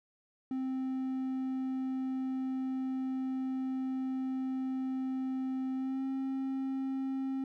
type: tone with pitch glide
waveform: triangle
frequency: 261.6 to 266.8 Hz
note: C4 to C4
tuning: 0 to +34 cents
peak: -30 dBFS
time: 0.51-7.44 s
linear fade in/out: 2 ms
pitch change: +34 cents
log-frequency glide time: 5.75-6.04 s
effects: none